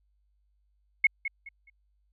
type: tone with echo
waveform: sine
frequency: 2180 Hz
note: C#7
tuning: 29 cents flat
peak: -16 dBFS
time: 1.04-1.07 s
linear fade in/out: 5 ms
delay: 210 ms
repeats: 3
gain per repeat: -12 dB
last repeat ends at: 1.7 s
effects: added 50 Hz sine -67 dBFS peak until 2.12 s